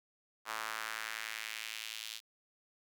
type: tone with high-pass filter sweep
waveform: sawtooth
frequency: 110.5 Hz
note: A2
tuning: 8 cents sharp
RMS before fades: -42 dBFS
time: 0.45-2.21 s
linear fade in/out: 50 ms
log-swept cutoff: 1100 to 3500 Hz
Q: 1.8
effects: none